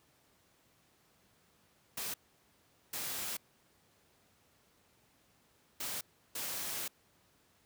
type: noise bursts at uneven times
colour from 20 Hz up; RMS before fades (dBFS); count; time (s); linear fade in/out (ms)
white; -39; 4; 1.97-2.14 / 2.93-3.37 / 5.8-6.01 / 6.35-6.88; 5
effects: pink hiss -69 dBFS RMS until 7.65 s + high-pass 80 Hz 12 dB/octave